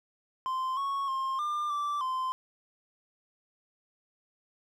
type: tone with pitch steps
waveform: triangle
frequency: 1040 / 1105 / 1063 / 1198 / 1168 / 1035 Hz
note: C6 / C#6 / C6 / D6 / D6 / C6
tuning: -11 / -6 / +27 / +34 / -10 / -19 cents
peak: -27 dBFS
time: 0.46-2.32 s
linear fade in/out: 0 ms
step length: 310 ms
effects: none